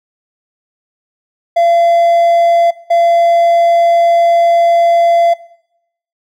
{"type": "tone bursts at uneven times", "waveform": "triangle", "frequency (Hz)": 682, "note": "F5", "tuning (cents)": -41, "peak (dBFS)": -5, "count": 2, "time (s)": [[1.56, 2.71], [2.9, 5.34]], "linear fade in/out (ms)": 10, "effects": ["noise-tail reverb RT60 0.8 s tail -20 dB re dry"]}